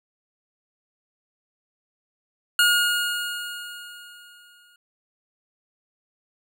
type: tone with exponential decay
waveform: 25% pulse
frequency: 1432 Hz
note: F6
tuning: 43 cents sharp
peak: -11 dBFS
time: 2.59-4.76 s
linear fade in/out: 2 ms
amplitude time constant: 470 ms
effects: none